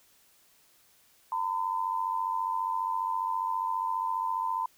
sine tone pair together, 915 / 1009.8 Hz, A#5 / B5, -32 / +38 cents, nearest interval major second, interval 170 cents, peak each -31 / -30 dBFS, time 1.32-4.66 s, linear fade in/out 2 ms, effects white hiss -63 dBFS RMS until 4.77 s

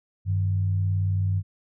sine tone pair together, 97 / 155.5 Hz, G2 / D#3, -18 / -1 cents, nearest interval minor sixth, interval 817 cents, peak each -21 / -33 dBFS, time 0.25-1.43 s, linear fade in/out 50 ms, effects none

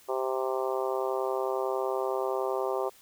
harmonic tone, 130.81 Hz, C3, in tune, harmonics 3 / 4 / 5 / 6 / 7 / 8 / 9, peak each -31 / -33 / -35 / -37 / -38 / -39 / -40 dBFS, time 0.08-2.9 s, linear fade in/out 20 ms, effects white hiss -57 dBFS RMS until 3.01 s

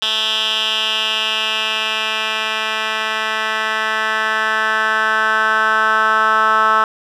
10% pulse tone with band-pass filter sweep, 218.4 Hz, A3, 13 cents flat, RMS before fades -17 dBFS, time 0.02-6.84 s, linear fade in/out 2 ms, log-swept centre 3300 to 1300 Hz, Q 3.9, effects none

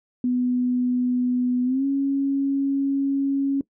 sine tone with pitch glide, 248.5 to 275.7 Hz, B3 to C#4, +11 to -9 cents, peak -19 dBFS, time 0.24-3.61 s, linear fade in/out 2 ms, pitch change +180 cents, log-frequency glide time 1.64-1.85 s, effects noise-tail reverb RT60 0.1 s tail -20 dB re dry

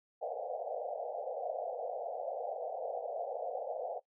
white band-pass noise, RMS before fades -39 dBFS, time 0.21-4 s, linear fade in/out 20 ms, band 470 to 770 Hz, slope 96 dB/octave, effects noise-tail reverb RT60 0.1 s tail -18 dB re dry

